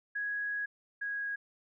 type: tone pair in turn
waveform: sine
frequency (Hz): 1663 / 1649.6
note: G#6 / G#6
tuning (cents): +2 / -12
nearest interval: unison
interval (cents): 14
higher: first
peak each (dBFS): -32 / -33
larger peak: first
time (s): 0.15-0.66 / 1.01-1.36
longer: first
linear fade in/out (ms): 10
effects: none